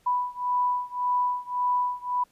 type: beating tone pair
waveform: sine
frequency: 987.8 / 989.6 Hz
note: B5 / B5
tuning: 0 / +3 cents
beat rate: 1.8 Hz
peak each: -26 / -27 dBFS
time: 0.06-2.24 s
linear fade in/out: 10 ms
effects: pink hiss -64 dBFS RMS until 2.31 s + resampled to 32000 Hz